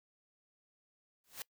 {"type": "noise with exponential growth", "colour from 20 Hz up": "white", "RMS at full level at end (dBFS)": -39, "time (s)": [1.24, 1.42], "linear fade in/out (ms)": 1, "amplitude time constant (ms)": 38, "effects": ["noise-tail reverb RT60 0.1 s tail -23 dB re dry"]}